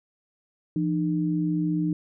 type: tone pair together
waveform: sine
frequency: 169.48 / 304 Hz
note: E3 / D#4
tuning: +48 / -40 cents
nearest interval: minor seventh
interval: 1012 cents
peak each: -25 dBFS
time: 0.76-1.93 s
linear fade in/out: 2 ms
effects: none